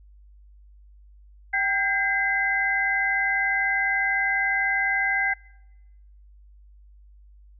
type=tone cluster; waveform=sine; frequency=776 / 1599 / 2043 Hz; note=G5 / G6 / C7; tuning=-18 / +34 / -42 cents; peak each=-29 / -25 / -23 dBFS; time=1.53-5.34 s; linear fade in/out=10 ms; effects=noise-tail reverb RT60 1.0 s tail -25 dB re dry + added 50 Hz sine -48 dBFS peak until 7.59 s